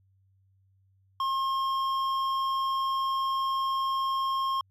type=tone with hard clipping; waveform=sine; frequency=1071 Hz; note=C6; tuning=40 cents sharp; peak=-27 dBFS; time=1.2-4.61 s; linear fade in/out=2 ms; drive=8 dB; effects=added 96 Hz sine -62 dBFS peak until 4.7 s + MP3 96 kbps